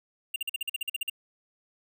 square tone bursts, 2794 Hz, F7, in tune, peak -28 dBFS, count 12, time 0.34-1.098 s, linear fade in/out 5 ms, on 21 ms, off 46 ms, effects none

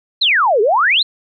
sine exponential two-way sweep, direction down then up, 4293 to 392 to 4293 Hz, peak -10 dBFS, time 0.21-1.03 s, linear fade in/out 10 ms, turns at 0.61 s, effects none

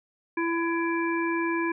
harmonic tone, 334.8 Hz, E4, 27 cents sharp, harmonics 1 / 3 / 5 / 7, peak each -26 / -31 / -33 / -34 dBFS, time 0.37-1.72 s, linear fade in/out 5 ms, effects none

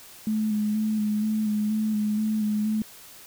sine tone with vibrato, 213.6 Hz, G#3, 49 cents sharp, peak -22 dBFS, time 0.27-2.82 s, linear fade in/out 2 ms, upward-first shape square, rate 2.1 Hz, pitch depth 21 cents each way, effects white hiss -47 dBFS RMS until 3.26 s

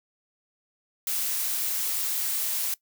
blue noise, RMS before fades -28 dBFS, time 1.07-2.74 s, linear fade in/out 2 ms, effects noise-tail reverb RT60 0.1 s tail -20 dB re dry

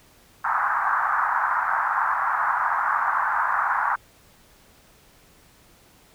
pink band-pass noise, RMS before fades -23 dBFS, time 0.44-3.96 s, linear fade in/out 10 ms, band 850 to 1600 Hz, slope 48 dB/octave, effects pink hiss -55 dBFS RMS until 6.14 s

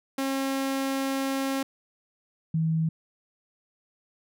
sawtooth / sine tone pair in turn, 270 / 161 Hz, C#4 / E3, -45 / -41 cents, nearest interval major sixth, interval 896 cents, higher first, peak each -22 dBFS, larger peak neither, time 0.18-1.63 / 2.54-2.89 s, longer first, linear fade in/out 5 ms, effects none

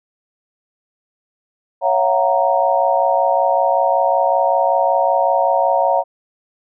sine chord, F# dominant seventh, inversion second, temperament equal with one note detuned, 554.4 / 674.7 / 740 / 932.3 Hz, C#5 / E5 / F#5 / A#5, 0 / +40 / 0 / 0 cents, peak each -18 dBFS, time 1.81-6.04 s, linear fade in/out 50 ms, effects none

